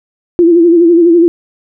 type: tone with vibrato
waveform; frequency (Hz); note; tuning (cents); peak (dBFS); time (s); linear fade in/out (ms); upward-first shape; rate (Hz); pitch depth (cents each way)
sine; 340; F4; -46; -3; 0.39-1.28; 0; sine; 12; 68
effects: none